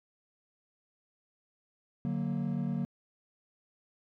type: chord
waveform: triangle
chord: D augmented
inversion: none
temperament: equal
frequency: 146.83 / 185 / 233.1 Hz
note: D3 / F#3 / A#3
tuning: 0 / 0 / 0 cents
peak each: -32 dBFS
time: 2.05-2.85 s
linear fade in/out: 0 ms
effects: tanh soft clip ceiling -21 dBFS